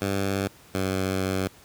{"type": "tone pair in turn", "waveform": "10% pulse", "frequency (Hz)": [98, 94.66], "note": ["G2", "F#2"], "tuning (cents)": [0, 40], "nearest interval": "minor second", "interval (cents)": 60, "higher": "first", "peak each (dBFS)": -16, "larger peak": "neither", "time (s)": [[0.01, 0.48], [0.74, 1.48]], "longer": "second", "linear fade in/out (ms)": 10, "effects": ["pink hiss -52 dBFS RMS until 1.64 s", "high-pass 60 Hz 12 dB/octave"]}